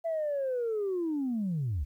sine linear sweep, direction down, 672 to 61 Hz, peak -27 dBFS, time 0.04-1.85 s, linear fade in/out 20 ms, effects tanh soft clip ceiling -25 dBFS + 11-bit

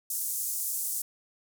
white band-pass noise, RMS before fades -32 dBFS, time 0.1-1.02 s, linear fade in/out 5 ms, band 6900 to 16000 Hz, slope 24 dB/octave, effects none

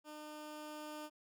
15% pulse tone with level ramp, 302.8 Hz, D#4, 47 cents flat, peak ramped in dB -42 to -38 dBFS, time 0.04-1.1 s, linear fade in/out 50 ms, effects none

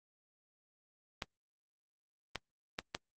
clicks, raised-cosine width 0.2 ms, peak -18 dBFS, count 4, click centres 1.222 / 2.357 / 2.789 / 2.949 s, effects Opus 24 kbps

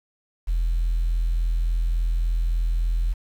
sine tone, 41.75 Hz, E1, 23 cents sharp, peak -18 dBFS, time 0.47-3.14 s, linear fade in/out 20 ms, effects tanh soft clip ceiling -16 dBFS + 8-bit

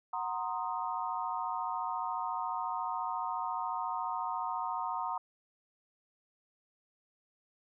sine chord, C half-diminished seventh, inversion second, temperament equal, 740 / 932.3 / 1046.5 / 1244.5 Hz, Gb5 / Bb5 / C6 / Eb6, 0 / 0 / 0 / 0 cents, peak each -39 / -36 / -39 / -40 dBFS, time 0.13-5.18 s, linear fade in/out 5 ms, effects none

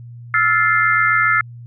sine chord, F major seventh, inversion third, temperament just, 1309.6 / 1396.9 / 1746.1 / 2095 Hz, E6 / F6 / A6 / C7, -12 / 0 / -14 / +2 cents, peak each -18 dBFS, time 0.34-1.41 s, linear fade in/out 2 ms, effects added 119 Hz sine -33 dBFS peak until 1.66 s

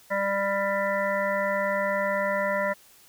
harmonic tone, 198 Hz, G3, 18 cents sharp, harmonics 1 / 3 / 5 / 7 / 9 / 10, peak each -35 / -26 / -31 / -34 / -32 / -33 dBFS, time 0.1-2.74 s, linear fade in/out 20 ms, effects white hiss -55 dBFS RMS until 3.08 s

